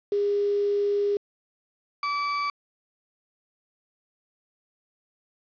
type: tone pair in turn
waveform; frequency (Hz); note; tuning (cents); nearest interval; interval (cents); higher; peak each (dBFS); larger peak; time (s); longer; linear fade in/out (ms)
sine / 35% pulse; 407.1 / 1153.6; G#4 / D6; -35 / -31; octave + tritone; 1804; second; -21 / -23; first; 0.12-1.17 / 2.03-2.5; first; 2
effects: resampled to 11025 Hz + 8-bit